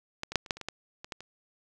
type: clicks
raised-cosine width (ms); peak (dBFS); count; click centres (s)
0.2; -16 / -20 / -6 / -29 / -10 / -28 / -22 / -16 / -24 / -19 / -27; 11; 0.234 / 0.32 / 0.357 / 0.462 / 0.508 / 0.57 / 0.613 / 0.686 / 1.045 / 1.122 / 1.206
effects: none